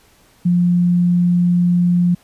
sine tone, 176 Hz, F3, 14 cents sharp, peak -11 dBFS, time 0.45-2.15 s, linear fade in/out 10 ms, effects pink hiss -52 dBFS RMS until 2.23 s + resampled to 32000 Hz

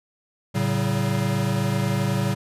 square tone cluster, 112 / 139.8 / 190.5 Hz, A2 / C#3 / G3, +31 / +15 / -49 cents, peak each -26 dBFS, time 0.54-2.35 s, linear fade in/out 20 ms, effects resampled to 32000 Hz

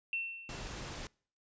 sine tone with exponential decay, 2700 Hz, E7, 41 cents sharp, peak -31 dBFS, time 0.13-0.87 s, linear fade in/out 1 ms, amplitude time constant 160 ms
pink noise, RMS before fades -43 dBFS, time 0.49-1.07 s, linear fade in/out 2 ms
effects noise-tail reverb RT60 0.5 s tail -26 dB re dry + resampled to 16000 Hz

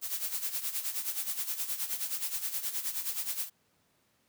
blue noise with tremolo, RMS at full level -32 dBFS, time 0.01-3.5 s, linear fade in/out 50 ms, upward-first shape sine, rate 9.5 Hz, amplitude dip 70%, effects pink hiss -71 dBFS RMS until 4.28 s + high-pass 100 Hz 12 dB/octave

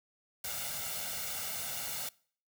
white noise with comb filter, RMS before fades -38 dBFS, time 0.44-2.09 s, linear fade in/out 5 ms, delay 1.4 ms, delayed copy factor +0.7, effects noise-tail reverb RT60 0.5 s tail -23 dB re dry + high-pass 60 Hz 12 dB/octave

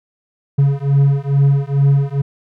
triangle beating tone pair, 138.59 / 140.89 Hz, C#3 / C#3, 0 / +28 cents, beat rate 2.3 Hz, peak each -12 dBFS, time 0.58-2.22 s, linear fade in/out 10 ms, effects none

